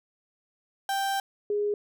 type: tone pair in turn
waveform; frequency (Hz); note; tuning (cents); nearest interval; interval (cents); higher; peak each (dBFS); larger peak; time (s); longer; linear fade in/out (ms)
35% pulse / sine; 785 / 413.4; G5 / G#4; +2 / -8; major seventh; 1110; first; -24; neither; 0.89-1.2 / 1.5-1.74; first; 2
effects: none